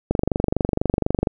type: click train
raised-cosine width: 2 ms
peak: -5 dBFS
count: 29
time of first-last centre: 0.11-1.272 s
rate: 24.1 Hz
effects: none